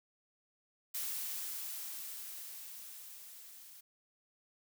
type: noise with level ramp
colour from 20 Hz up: blue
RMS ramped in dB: -38 to -55 dBFS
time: 0.94-3.81 s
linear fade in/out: 10 ms
effects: none